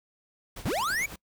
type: noise with tremolo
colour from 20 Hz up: pink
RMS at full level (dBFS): -41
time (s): 0.56-1.16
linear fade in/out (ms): 5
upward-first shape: sine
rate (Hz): 9.3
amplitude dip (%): 60
type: linear sweep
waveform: square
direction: up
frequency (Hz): 52.8 to 2341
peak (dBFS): -27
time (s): 0.65-1.06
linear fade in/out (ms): 5
effects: noise-tail reverb RT60 0.1 s tail -23 dB re dry